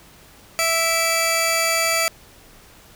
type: tone pair together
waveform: 15% pulse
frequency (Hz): 659.3 / 2317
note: E5 / D7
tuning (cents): 0 / -24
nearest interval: octave + minor seventh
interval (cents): 2176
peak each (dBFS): -14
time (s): 0.59-2.08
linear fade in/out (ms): 0
effects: pink hiss -48 dBFS RMS until 2.95 s